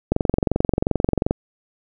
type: click train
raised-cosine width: 2 ms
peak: -4 dBFS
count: 28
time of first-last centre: 0.12-1.309 s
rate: 22.7 Hz
effects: none